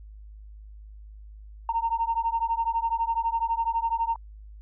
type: beating tone pair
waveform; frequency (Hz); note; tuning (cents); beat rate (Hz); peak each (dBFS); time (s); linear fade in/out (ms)
sine; 912 / 924; A#5 / A#5; -38 / -16; 12; -26; 1.69-4.16; 2
effects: tanh soft clip ceiling -16 dBFS + added 52 Hz sine -42 dBFS peak until 4.61 s